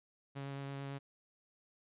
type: tone with vibrato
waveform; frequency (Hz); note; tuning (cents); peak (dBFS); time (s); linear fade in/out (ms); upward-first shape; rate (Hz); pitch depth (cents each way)
sawtooth; 138.59; C#3; 0; -37; 0.35-0.99; 20; triangle; 9; 13
effects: resampled to 8000 Hz